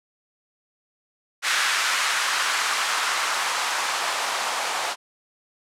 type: noise with band-pass filter sweep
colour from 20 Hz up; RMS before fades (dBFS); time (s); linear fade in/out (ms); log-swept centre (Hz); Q
blue; -24; 1.42-4.96; 50; 1500 to 810; 1.6
effects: low-pass 9000 Hz 12 dB/octave